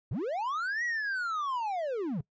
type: linear two-way sweep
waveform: triangle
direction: up then down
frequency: 84.9 to 1951 to 126.8 Hz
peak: -28 dBFS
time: 0.11-2.21 s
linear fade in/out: 5 ms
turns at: 0.84 s
effects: noise-tail reverb RT60 0.1 s tail -21 dB re dry + resampled to 16000 Hz